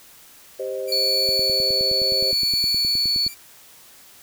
sine chord, C minor, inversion second, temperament equal, 392 / 523.3 / 622.3 Hz, G4 / C5 / Eb5, 0 / 0 / 0 cents, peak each -30 / -27 / -33 dBFS, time 0.59-2.32 s, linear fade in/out 10 ms
5% pulse tone with tremolo, 2349 Hz, D7, in tune, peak -21 dBFS, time 0.87-3.35 s, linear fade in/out 20 ms, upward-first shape sine, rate 0.72 Hz, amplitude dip 45%
sine tone, 4435 Hz, C#8, in tune, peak -18 dBFS, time 0.92-3.28 s, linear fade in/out 2 ms
click train, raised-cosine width 3 ms, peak -22 dBFS, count 20, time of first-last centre 1.29-3.265 s, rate 9.62 Hz
effects white hiss -48 dBFS RMS until 4.22 s

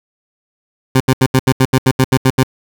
20% pulse tone bursts, 130.81 Hz, C3, in tune, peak -3 dBFS, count 12, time 0.95-2.434 s, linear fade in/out 5 ms, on 54 ms, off 76 ms, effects none

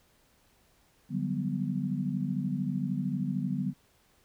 sine chord, G major seventh, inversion second, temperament equal with one note detuned, 146.83 / 182.87 / 196 / 246.9 Hz, D3 / F#3 / G3 / B3, 0 / -20 / 0 / 0 cents, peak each -34 dBFS, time 1.09-3.74 s, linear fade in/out 50 ms, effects pink hiss -66 dBFS RMS until 4.24 s

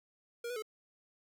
square tone with pitch steps, 472.5 / 492 / 432.4 Hz, A#4 / B4 / A4, +23 / -7 / -30 cents, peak -38 dBFS, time 0.44-0.623 s, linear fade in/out 5 ms, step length 61 ms, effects none

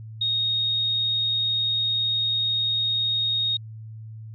sine tone, 3729 Hz, A#7, in tune, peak -21 dBFS, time 0.21-3.57 s, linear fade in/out 5 ms, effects added 110 Hz sine -36 dBFS peak until 4.34 s

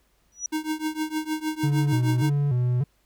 sine tone with exponential growth, 5850 Hz, F#8, 21 cents flat, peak -22 dBFS, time 0.32-0.46 s, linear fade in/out 1 ms, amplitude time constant 29 ms
square tone with tremolo, 311.1 Hz, D#4, in tune, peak -23 dBFS, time 0.52-2.3 s, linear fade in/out 10 ms, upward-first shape triangle, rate 6.5 Hz, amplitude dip 95%
triangle tone with vibrato, 133.2 Hz, C3, 31 cents sharp, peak -18 dBFS, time 1.63-2.84 s, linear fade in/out 10 ms, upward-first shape square, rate 1.7 Hz, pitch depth 130 cents each way
effects added 50 Hz sine -67 dBFS peak until 3.05 s + pink hiss -67 dBFS RMS until 3.05 s

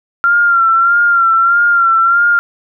sine tone with vibrato, 1378 Hz, F6, 24 cents flat, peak -7 dBFS, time 0.24-2.39 s, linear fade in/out 0 ms, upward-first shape sine, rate 1.6 Hz, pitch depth 46 cents each way, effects none

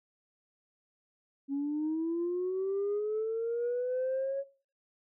sine linear sweep, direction up, 273.9 to 554.4 Hz, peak -28 dBFS, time 1.48-4.44 s, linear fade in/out 50 ms, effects noise-tail reverb RT60 0.4 s tail -17 dB re dry + tanh soft clip ceiling -26 dBFS

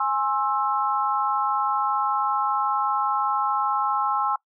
sine chord, Ab augmented, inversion none, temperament equal with one note detuned, 830.6 / 1063.6 / 1318.5 Hz, Ab5 / C6 / E6, 0 / +28 / 0 cents, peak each -25 dBFS, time 0-4.36 s, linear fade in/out 5 ms, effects noise-tail reverb RT60 0.1 s tail -22 dB re dry

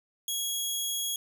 15% pulse tone, 3318 Hz, G#7, 2 cents flat, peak -22 dBFS, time 0.28-1.16 s, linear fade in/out 2 ms, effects none

